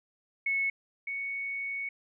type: tone pair in turn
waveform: sine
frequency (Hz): 2200 / 2222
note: C#7 / C#7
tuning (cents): -14 / +4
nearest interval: unison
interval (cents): 18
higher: second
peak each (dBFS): -26 / -32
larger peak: first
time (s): 0.46-0.7 / 1.07-1.89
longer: second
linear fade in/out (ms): 5
effects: none